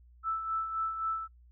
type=tone with tremolo; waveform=sine; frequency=1318.5 Hz; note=E6; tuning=in tune; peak=-28 dBFS; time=0.23-1.28 s; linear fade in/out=50 ms; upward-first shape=sine; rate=3.8 Hz; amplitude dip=55%; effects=noise-tail reverb RT60 0.1 s tail -21 dB re dry + added 60 Hz sine -55 dBFS peak until 1.51 s